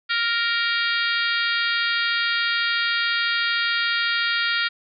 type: harmonic tone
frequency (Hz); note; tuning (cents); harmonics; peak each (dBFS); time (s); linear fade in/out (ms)
466.2; A#4; 0; 3 / 4 / 5 / 6 / 7 / 8 / 9 / 10; -24 / -26 / -29 / -32 / -29 / -30 / -33 / -32; 0.09-4.69; 20
effects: none